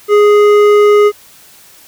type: tone with hard clipping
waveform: triangle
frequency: 415.3 Hz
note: G#4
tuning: in tune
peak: -6 dBFS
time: 0.08-1.12 s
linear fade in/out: 50 ms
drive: 14 dB
effects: white hiss -41 dBFS RMS until 1.87 s